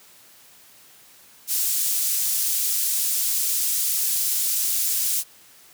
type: high-pass noise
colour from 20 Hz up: pink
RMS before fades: -23 dBFS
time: 1.47-5.24 s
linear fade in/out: 50 ms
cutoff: 7700 Hz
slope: 12 dB/octave
effects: white hiss -51 dBFS RMS until 5.73 s + high-pass 80 Hz 12 dB/octave